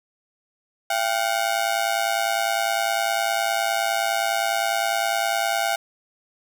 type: ring-modulated tone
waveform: sawtooth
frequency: 735 Hz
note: F#5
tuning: 12 cents flat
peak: -14 dBFS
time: 0.9-5.76 s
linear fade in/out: 5 ms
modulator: 54.9 Hz
effects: none